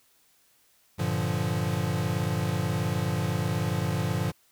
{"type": "chord", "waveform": "square", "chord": "G minor seventh", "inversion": "none", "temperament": "equal", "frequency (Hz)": [98, 116.54, 146.83, 174.61], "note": ["G2", "Bb2", "D3", "F3"], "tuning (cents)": [0, 0, 0, 0], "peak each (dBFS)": -32, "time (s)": [0.98, 4.32], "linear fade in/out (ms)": 20, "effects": ["white hiss -64 dBFS RMS until 4.51 s"]}